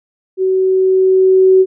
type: tone with level ramp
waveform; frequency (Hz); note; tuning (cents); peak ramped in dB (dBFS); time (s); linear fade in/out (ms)
sine; 376.9; F#4; +32; -11 to -4; 0.37-1.66; 50
effects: none